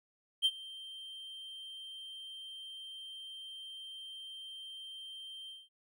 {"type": "tone with ADSR envelope", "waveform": "triangle", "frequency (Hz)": 3143, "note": "G7", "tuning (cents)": 4, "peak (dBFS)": -22, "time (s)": [0.42, 5.69], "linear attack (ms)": 34, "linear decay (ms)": 49, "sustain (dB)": -21, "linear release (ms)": 200, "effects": []}